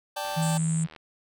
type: chord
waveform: sawtooth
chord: D suspended fourth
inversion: none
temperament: just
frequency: 587.3 / 783.1 / 881 Hz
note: D5 / G5 / A5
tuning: 0 / -2 / +2 cents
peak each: -30 dBFS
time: 0.16-0.58 s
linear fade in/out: 10 ms
type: click train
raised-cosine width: 0.3 ms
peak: -30 dBFS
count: 57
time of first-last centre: 0.25-0.962 s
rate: 78.6 Hz
type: tone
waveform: sine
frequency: 161.7 Hz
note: E3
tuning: 33 cents flat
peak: -23 dBFS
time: 0.36-0.87 s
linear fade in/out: 20 ms
type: band-pass noise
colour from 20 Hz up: white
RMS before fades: -37 dBFS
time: 0.42-0.84 s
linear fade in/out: 5 ms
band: 7400 to 8800 Hz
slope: 96 dB/octave
effects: none